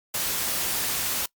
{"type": "noise", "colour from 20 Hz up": "white", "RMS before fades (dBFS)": -27, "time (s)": [0.14, 1.26], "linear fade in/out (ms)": 5, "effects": ["noise-tail reverb RT60 0.1 s tail -24 dB re dry", "Opus 48 kbps"]}